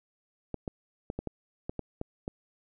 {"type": "clicks", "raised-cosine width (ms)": 2, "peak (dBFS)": -20, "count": 9, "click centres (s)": [0.543, 0.678, 1.101, 1.19, 1.273, 1.695, 1.793, 2.014, 2.279], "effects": []}